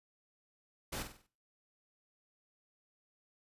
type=noise with echo; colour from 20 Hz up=pink; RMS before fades=-40 dBFS; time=0.92-1.03 s; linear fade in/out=10 ms; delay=48 ms; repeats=5; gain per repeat=-7 dB; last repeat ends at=1.27 s; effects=noise-tail reverb RT60 0.4 s tail -20 dB re dry + resampled to 32000 Hz